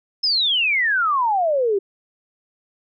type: exponential sweep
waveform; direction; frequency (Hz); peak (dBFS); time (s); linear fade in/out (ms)
sine; down; 5274 to 380; -16; 0.23-1.79; 10
effects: none